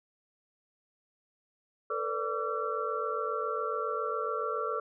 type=tone cluster; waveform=sine; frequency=446.8 / 494 / 581 / 1151 / 1353 Hz; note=A4 / B4 / D5 / D6 / E6; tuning=+27 / 0 / -19 / -35 / +45 cents; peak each=-35 / -38 / -39 / -36 / -35 dBFS; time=1.9-4.8 s; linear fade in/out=5 ms; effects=none